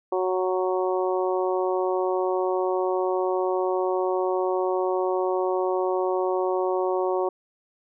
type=harmonic tone; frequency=185 Hz; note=F#3; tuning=in tune; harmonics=2 / 3 / 4 / 5 / 6; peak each=-24 / -28 / -30 / -32 / -34 dBFS; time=0.12-7.29 s; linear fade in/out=5 ms; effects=none